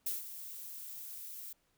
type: noise with ADSR envelope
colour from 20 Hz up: violet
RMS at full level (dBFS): -34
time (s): 0.06-1.53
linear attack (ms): 7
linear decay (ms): 150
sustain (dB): -12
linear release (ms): 6
effects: pink hiss -75 dBFS RMS until 1.77 s